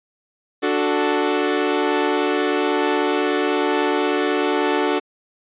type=chord; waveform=sawtooth; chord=D major; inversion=none; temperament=equal; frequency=293.7 / 370 / 440 Hz; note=D4 / F#4 / A4; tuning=0 / 0 / 0 cents; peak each=-18 dBFS; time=0.62-5 s; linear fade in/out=20 ms; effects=resampled to 8000 Hz